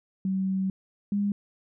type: tone pair in turn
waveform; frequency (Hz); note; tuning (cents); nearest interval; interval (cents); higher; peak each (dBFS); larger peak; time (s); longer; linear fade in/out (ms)
sine; 190.6 / 202.8; G3 / G#3; -48 / -41; minor second; 107; second; -24 / -23; second; 0.25-0.7 / 1.12-1.32; first; 2
effects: none